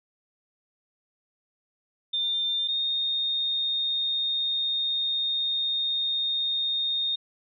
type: tone pair in turn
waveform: sine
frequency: 3598 / 3682 Hz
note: A7 / A#7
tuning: +38 / -22 cents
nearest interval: unison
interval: 40 cents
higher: second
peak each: -24 dBFS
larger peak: neither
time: 2.13-2.68 / 2.68-7.16 s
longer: second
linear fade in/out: 10 ms
effects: none